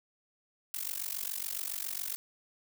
blue noise with amplitude modulation, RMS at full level -33 dBFS, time 0.74-2.16 s, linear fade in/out 0 ms, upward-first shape sine, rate 47.2 Hz, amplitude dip 95%, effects none

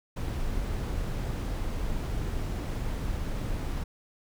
brown noise, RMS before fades -31 dBFS, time 0.16-3.84 s, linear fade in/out 10 ms, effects none

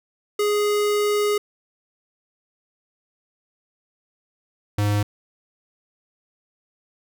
square tone pair in turn, 415.3 / 103.35 Hz, G#4 / G#2, 0 / -8 cents, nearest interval 2 octaves, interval 2408 cents, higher first, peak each -19 dBFS, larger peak neither, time 0.39-1.38 / 4.78-5.03 s, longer first, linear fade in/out 5 ms, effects none

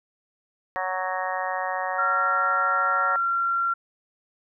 harmonic tone, 185.6 Hz, F#3, 6 cents sharp, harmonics 3 / 4 / 5 / 6 / 7 / 8 / 9 / 10, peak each -33 / -30 / -33 / -32 / -38 / -43 / -36 / -33 dBFS, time 0.76-3.16 s, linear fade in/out 0 ms
sine tone, 1372 Hz, F6, 31 cents flat, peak -21 dBFS, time 1.98-3.74 s, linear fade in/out 10 ms
effects none

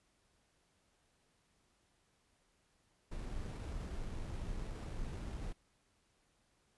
brown noise with sample-and-hold, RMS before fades -42 dBFS, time 3.11-5.53 s, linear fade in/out 10 ms, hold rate 6300 Hz, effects pink hiss -75 dBFS RMS until 6.77 s + resampled to 24000 Hz

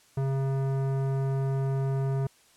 sine tone with tanh clipping, 135.3 Hz, C#3, 42 cents flat, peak -27 dBFS, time 0.17-2.27 s, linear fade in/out 5 ms, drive 16 dB, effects white hiss -60 dBFS RMS until 2.56 s + low-pass 10000 Hz 12 dB/octave

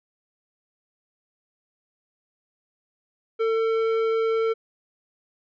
sine tone with tanh clipping, 449.1 Hz, A4, 35 cents sharp, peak -22 dBFS, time 3.39-4.54 s, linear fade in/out 20 ms, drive 12 dB, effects none

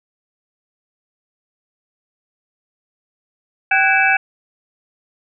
sine tone cluster, 776 / 1492 / 1645 / 2312 / 2619 Hz, G5 / F#6 / G#6 / D7 / E7, -18 / +14 / -17 / -28 / -12 cents, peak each -18 dBFS, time 3.71-4.17 s, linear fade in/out 5 ms, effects none

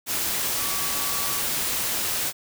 sine tone in noise, 1142 Hz, D6, 49 cents flat, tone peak -36 dBFS, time 0.56-1.43 s, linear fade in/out 50 ms, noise white, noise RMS -26 dBFS, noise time 0.06-2.33 s, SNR -13 dB, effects none

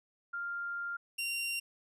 sine / sawtooth tone pair in turn, 1396.9 / 2763 Hz, F6 / F7, 0 / -19 cents, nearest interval octave, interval 1181 cents, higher second, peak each -35 / -30 dBFS, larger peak second, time 0.33-0.97 / 1.18-1.6 s, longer first, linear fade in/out 10 ms, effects resampled to 32000 Hz

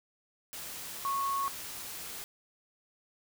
sine tone in noise, 1102 Hz, C#6, 11 cents flat, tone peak -29 dBFS, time 1.05-1.48 s, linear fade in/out 0 ms, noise white, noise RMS -42 dBFS, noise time 0.53-2.24 s, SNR +10 dB, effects none

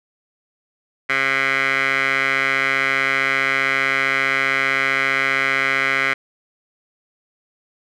15% pulse tone with band-pass filter, 135.3 Hz, C#3, 42 cents flat, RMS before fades -19 dBFS, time 1.09-6.14 s, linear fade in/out 10 ms, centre 1900 Hz, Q 7.4, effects none

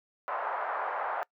pink band-pass noise, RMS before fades -33 dBFS, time 0.28-1.23 s, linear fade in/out 0 ms, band 630 to 1400 Hz, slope 24 dB/octave, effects noise-tail reverb RT60 0.1 s tail -24 dB re dry + high-pass 400 Hz 12 dB/octave

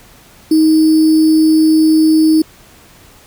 sine tone with sample-and-hold, 314.7 Hz, D#4, 20 cents sharp, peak -6 dBFS, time 0.51-2.42 s, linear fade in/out 5 ms, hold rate 4900 Hz, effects pink hiss -43 dBFS RMS until 3.26 s

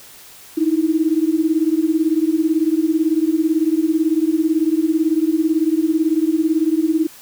sine beating tone pair, 309.4 / 327.4 Hz, D#4 / E4, -10 / -12 cents, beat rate 18 Hz, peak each -17 dBFS, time 0.57-7.07 s, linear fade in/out 10 ms, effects white hiss -42 dBFS RMS until 7.21 s

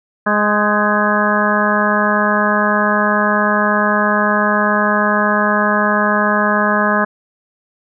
harmonic tone with a mistuned harmonic, 208.4 Hz, G#3, 6 cents sharp, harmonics 1 / 2 / 3 / 4 / 5 / 6 / 7 / 8, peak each -18 / -24 / -19 / -24 / -19 / -20 / -22 / -19 dBFS, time 0.26-7.05 s, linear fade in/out 10 ms, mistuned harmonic 7, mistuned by +69 cents, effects none

